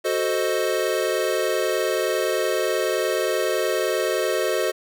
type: chord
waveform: square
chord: F# diminished seventh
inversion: none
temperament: equal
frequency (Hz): 370 / 440 / 523.3 / 622.3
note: F#4 / A4 / C5 / Eb5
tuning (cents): 0 / 0 / 0 / 0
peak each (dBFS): -27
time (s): 0.04-4.72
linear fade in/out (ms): 20
effects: none